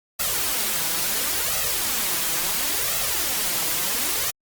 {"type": "noise with flanger", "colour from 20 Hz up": "white", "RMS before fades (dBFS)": -24, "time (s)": [0.19, 4.31], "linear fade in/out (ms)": 10, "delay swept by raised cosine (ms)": [1.5, 6.2], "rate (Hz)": 0.72, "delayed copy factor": 0.7, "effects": ["Opus 48 kbps"]}